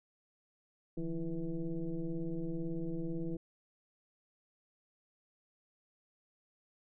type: tone with frequency modulation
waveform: sine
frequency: 170 Hz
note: F3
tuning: 46 cents flat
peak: -34 dBFS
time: 0.97-3.37 s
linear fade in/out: 5 ms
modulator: 161 Hz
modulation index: 1.5
effects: none